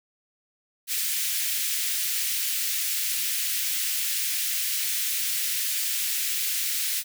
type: high-pass noise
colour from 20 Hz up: white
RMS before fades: -27 dBFS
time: 0.87-7.04 s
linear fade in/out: 50 ms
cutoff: 1900 Hz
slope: 24 dB/octave
effects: none